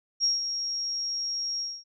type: tone with ADSR envelope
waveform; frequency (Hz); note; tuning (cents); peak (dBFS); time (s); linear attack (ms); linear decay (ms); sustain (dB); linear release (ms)
sine; 5588; F8; 0; -20; 0.2-1.84; 40; 160; -8; 240
effects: none